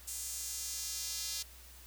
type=tone with high-pass filter sweep; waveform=square; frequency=185.9 Hz; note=F#3; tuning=8 cents sharp; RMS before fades=-40 dBFS; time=0.07-1.43 s; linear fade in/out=10 ms; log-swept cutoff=7700 to 4800 Hz; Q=1.7; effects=added 62 Hz sine -55 dBFS peak until 1.86 s + white hiss -56 dBFS RMS until 1.86 s